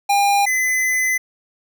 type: tone pair in turn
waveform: square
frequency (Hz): 805 / 2024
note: G5 / B6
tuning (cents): +46 / +42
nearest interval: octave + major third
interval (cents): 1596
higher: second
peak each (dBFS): -14 / -17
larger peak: first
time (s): 0.09-0.46 / 0.46-1.18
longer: second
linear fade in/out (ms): 10
effects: none